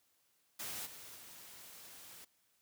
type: noise with level steps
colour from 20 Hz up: white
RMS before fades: -43 / -52 / -54 dBFS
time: 0.59-2.25 s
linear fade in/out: 10 ms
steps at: 0.85 / 1.15 s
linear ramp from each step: 20 ms
effects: white hiss -75 dBFS RMS until 2.61 s + high-pass 60 Hz 12 dB/octave